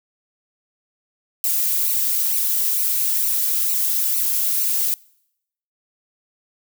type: noise with flanger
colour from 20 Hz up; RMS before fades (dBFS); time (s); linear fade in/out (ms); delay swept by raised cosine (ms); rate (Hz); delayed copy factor
violet; -20; 1.44-4.94; 0; 0.58 to 3.18; 2.2; -0.75
effects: noise-tail reverb RT60 0.8 s tail -25 dB re dry

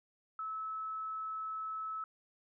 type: tone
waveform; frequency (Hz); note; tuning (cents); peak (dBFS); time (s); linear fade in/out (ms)
sine; 1300; E6; -24; -37; 0.39-2.04; 2
effects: none

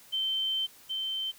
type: tone pair in turn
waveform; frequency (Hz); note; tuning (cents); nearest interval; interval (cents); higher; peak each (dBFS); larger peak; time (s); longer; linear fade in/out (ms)
sine; 3102 / 3102; G7 / G7; -19 / -19; unison; 0; neither; -27 / -30; first; 0.12-0.67 / 0.89-1.32; first; 20
effects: white hiss -55 dBFS RMS until 1.38 s

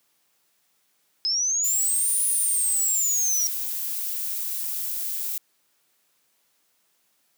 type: linear two-way sweep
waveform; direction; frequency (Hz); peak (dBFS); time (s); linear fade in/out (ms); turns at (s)
sine; up then down; 5070 to 9800 to 5630; -21; 1.25-3.47; 0; 2.24
type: noise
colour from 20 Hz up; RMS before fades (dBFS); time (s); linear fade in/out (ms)
violet; -29; 1.64-5.38; 2
effects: white hiss -68 dBFS RMS until 7.37 s + high-pass 150 Hz 12 dB/octave

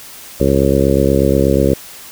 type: harmonic tone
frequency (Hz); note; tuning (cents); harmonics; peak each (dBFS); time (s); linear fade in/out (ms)
68.3; C#2; -25; 1 / 2 / 3 / 4 / 5 / 6 / 7 / 8; -18 / -18 / -18 / -18 / -18 / -18 / -18 / -18; 0.4-1.74; 5
effects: white hiss -35 dBFS RMS until 2.11 s

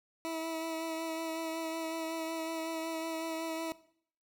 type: tone with vibrato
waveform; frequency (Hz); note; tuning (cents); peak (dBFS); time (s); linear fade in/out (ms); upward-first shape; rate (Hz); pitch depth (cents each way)
20% pulse; 324.8; E4; -26; -30; 0.25-3.72; 0; sine; 5.4; 19
effects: noise-tail reverb RT60 0.6 s tail -18 dB re dry

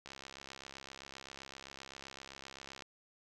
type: click train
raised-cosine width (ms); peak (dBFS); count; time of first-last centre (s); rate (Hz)
0.2; -30; 188; 0.06-2.822; 67.7
effects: none

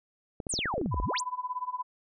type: clicks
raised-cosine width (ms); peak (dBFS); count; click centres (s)
2; -22; 11; 0.402 / 0.468 / 0.539 / 0.59 / 0.657 / 0.74 / 0.78 / 0.814 / 0.86 / 0.943 / 1
type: exponential two-way sweep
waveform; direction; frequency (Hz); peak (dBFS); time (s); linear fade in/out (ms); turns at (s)
sine; down then up; 10000 to 41.2 to 10000; -29; 0.49-1.21; 10; 1.02
type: tone with tremolo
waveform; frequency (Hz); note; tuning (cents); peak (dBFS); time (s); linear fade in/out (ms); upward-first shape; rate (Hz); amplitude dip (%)
sine; 1000; B5; +21; -28; 0.91-1.83; 20; sine; 17; 90
effects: none

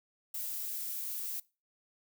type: noise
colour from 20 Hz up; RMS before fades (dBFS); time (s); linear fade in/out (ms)
violet; -38; 0.34-1.4; 5
effects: noise-tail reverb RT60 0.3 s tail -22 dB re dry

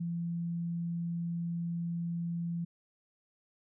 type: tone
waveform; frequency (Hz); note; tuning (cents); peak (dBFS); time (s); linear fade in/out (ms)
sine; 170; F3; -46; -32; 0-2.65; 10
effects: none

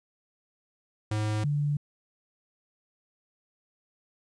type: tone pair in turn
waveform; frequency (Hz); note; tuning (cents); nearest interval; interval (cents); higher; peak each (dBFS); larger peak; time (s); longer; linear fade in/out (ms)
square / sine; 107 / 145.96; A2 / D3; -48 / -10; perfect fourth; 538; second; -27 / -24; second; 1.11-1.44 / 1.44-1.77; neither; 5
effects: resampled to 22050 Hz + 11-bit

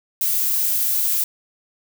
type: noise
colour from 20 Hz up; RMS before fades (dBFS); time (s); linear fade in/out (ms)
violet; -20; 0.21-1.24; 2
effects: none

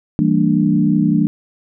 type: chord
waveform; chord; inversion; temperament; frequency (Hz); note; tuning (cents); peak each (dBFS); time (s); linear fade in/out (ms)
sine; E half-diminished seventh; none; equal with one note detuned; 164.81 / 196 / 228 / 293.7; E3 / G3 / Bb3 / D4; 0 / 0 / -38 / 0; -17; 0.19-1.27; 0
effects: none

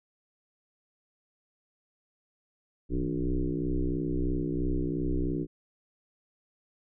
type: tone with frequency modulation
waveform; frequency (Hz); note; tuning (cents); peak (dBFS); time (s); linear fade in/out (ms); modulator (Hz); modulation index
sine; 158.6; D#3; +33; -26; 2.89-5.47; 50; 63; 3.4
effects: none

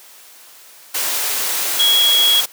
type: tone in noise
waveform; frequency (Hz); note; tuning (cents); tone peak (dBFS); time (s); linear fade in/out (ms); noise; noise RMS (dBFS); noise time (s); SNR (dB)
sine; 3322; G#7; 0; -11; 1.79-2.41; 10; white; -20; 0.94-2.46; +6
effects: white hiss -43 dBFS RMS until 2.52 s + high-pass 400 Hz 12 dB/octave

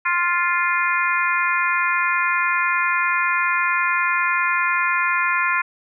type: harmonic tone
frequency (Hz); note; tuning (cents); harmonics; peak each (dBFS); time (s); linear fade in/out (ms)
349.7; F4; +2; 3 / 4 / 5 / 6 / 7; -22 / -23 / -24 / -25 / -25; 0.05-5.62; 10
effects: none

